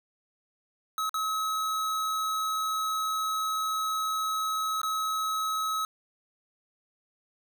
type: tone with dropouts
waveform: square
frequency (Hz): 1283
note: E6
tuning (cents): -47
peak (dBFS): -28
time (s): 0.98-5.85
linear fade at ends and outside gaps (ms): 1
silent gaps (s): 1.094-1.142 / 4.816-4.832
effects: none